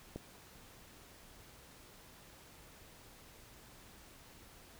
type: click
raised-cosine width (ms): 2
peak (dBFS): -28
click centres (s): 0.16
effects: pink hiss -58 dBFS RMS until 4.79 s